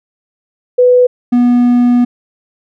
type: tone pair in turn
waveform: sine / triangle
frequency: 496.5 / 243.6 Hz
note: B4 / B3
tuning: +9 / -24 cents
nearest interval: octave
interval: 1233 cents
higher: first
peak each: -4 dBFS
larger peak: neither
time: 0.78-1.07 / 1.32-2.05 s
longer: second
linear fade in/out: 10 ms
effects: none